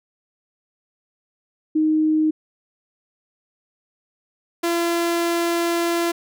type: tone pair in turn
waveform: sine / sawtooth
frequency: 311.1 / 340.4 Hz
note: D#4 / F4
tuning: 0 / -44 cents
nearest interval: major second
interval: 156 cents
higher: second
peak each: -15 dBFS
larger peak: neither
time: 1.75-2.31 / 4.63-6.12 s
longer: second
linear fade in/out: 10 ms
effects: none